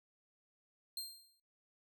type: tone with exponential decay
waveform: sawtooth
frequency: 4186 Hz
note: C8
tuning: in tune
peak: -35 dBFS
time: 0.97-1.4 s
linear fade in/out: 2 ms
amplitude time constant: 93 ms
effects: noise-tail reverb RT60 0.3 s tail -23 dB re dry